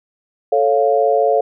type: chord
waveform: sine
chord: A augmented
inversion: none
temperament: equal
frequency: 440 / 554.4 / 698.5 Hz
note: A4 / C#5 / E#5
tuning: 0 / 0 / 0 cents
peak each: -16 dBFS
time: 0.52-1.41 s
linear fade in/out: 5 ms
effects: none